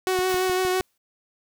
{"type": "tone with vibrato", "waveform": "sawtooth", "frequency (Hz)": 370, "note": "F#4", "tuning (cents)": 0, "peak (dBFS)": -17, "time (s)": [0.07, 0.81], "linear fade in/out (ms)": 0, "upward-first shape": "sine", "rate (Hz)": 6, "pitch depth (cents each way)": 19}
{"type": "click train", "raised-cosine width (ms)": 5, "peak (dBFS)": -26, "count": 5, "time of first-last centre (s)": [0.19, 0.803], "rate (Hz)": 6.52}
{"type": "noise with exponential decay", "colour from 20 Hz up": "white", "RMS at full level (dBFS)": -35, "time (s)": [0.29, 0.98], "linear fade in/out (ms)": 5, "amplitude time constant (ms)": 150}
{"effects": []}